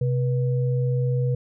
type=tone pair together; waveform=sine; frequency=130 / 485 Hz; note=C3 / B4; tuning=-11 / -31 cents; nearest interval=octave + major seventh; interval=2280 cents; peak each=-20 / -29 dBFS; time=0.01-1.35 s; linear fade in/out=5 ms; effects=none